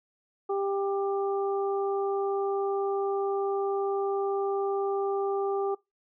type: harmonic tone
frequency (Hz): 395.5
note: G4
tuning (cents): +15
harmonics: 1 / 2 / 3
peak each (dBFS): -27 / -33 / -37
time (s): 0.49-5.75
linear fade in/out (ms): 10
effects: noise-tail reverb RT60 0.2 s tail -23 dB re dry